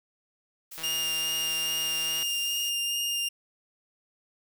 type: noise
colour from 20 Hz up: blue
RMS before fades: -42 dBFS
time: 0.71-2.7 s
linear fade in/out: 10 ms
type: click train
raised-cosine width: 0.2 ms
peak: -23 dBFS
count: 234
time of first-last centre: 0.78-2.227 s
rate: 161 Hz
type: tone with vibrato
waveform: sawtooth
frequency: 2816 Hz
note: F7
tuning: 14 cents sharp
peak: -24 dBFS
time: 0.83-3.29 s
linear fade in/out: 10 ms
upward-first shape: sine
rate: 2.4 Hz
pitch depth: 10 cents each way
effects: none